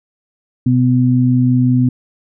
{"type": "tone pair together", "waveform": "sine", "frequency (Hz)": [125.6, 251.2], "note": ["B2", "B3"], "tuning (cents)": [30, 30], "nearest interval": "octave", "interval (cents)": 1200, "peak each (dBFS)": -12, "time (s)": [0.66, 1.89], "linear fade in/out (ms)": 5, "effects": []}